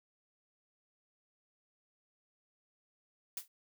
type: noise with exponential decay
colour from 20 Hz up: blue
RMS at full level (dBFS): -35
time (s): 3.37-3.48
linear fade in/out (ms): 2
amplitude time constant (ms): 23
effects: none